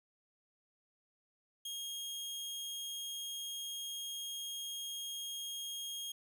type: tone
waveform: sawtooth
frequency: 3252 Hz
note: G#7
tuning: 37 cents flat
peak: -37 dBFS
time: 1.65-6.12 s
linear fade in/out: 5 ms
effects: none